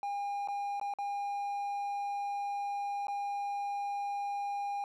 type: tone with dropouts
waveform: triangle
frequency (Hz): 808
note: G#5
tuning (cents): -48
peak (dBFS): -31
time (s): 0.03-4.84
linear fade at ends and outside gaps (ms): 1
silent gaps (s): 0.475-0.485 / 0.798-0.813 / 0.938-0.986 / 3.07-3.082
effects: none